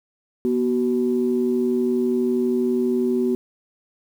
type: tone pair together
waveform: sine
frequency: 243.5 / 375.8 Hz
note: B3 / F#4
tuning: -24 / +27 cents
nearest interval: minor sixth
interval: 751 cents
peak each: -20 dBFS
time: 0.45-3.35 s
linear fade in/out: 0 ms
effects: tanh soft clip ceiling -10 dBFS + 8-bit